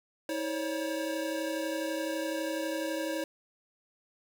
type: tone cluster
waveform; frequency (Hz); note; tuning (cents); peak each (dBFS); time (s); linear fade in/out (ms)
square; 320.6 / 538 / 570; E4 / C5 / C#5; -48 / +48 / +48; -35 / -37 / -38; 0.29-3.24; 2
effects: none